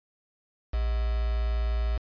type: tone with quantisation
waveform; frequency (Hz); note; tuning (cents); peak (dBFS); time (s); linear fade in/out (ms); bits
sine; 57.2; A#1; -32; -24; 0.73-1.98; 10; 6
effects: resampled to 11025 Hz